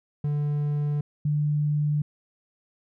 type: tone pair in turn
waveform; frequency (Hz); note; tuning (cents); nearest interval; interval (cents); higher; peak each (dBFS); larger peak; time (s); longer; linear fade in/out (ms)
triangle / sine; 146.83 / 148.45; D3 / D3; 0 / +19; unison; 19; second; -21; neither; 0.24-1.01 / 1.25-2.02; neither; 5
effects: none